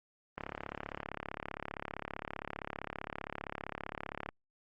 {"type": "click train", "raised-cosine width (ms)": 0.5, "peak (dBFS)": -23, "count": 139, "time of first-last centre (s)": [0.38, 4.289], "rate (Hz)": 35.3, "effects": ["Opus 24 kbps"]}